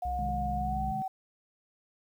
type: tone with pitch glide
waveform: sine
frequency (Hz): 720 to 761.1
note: F#5 to F#5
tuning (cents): -47 to +49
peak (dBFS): -31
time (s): 0.02-1.08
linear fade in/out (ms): 5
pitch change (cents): +96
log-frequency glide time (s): 0.55-0.83
type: tone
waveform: triangle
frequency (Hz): 63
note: B1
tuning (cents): +35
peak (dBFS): -32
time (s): 0.05-0.92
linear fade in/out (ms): 5
type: chord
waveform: sine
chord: Ab major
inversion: first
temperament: just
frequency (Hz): 129.78 / 155.74 / 207.7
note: C3 / Eb3 / Ab3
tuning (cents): -14 / +2 / 0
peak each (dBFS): -41 / -41 / -38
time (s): 0.19-1.02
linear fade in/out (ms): 0
type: click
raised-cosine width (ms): 2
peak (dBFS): -36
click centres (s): 0.29
effects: 10-bit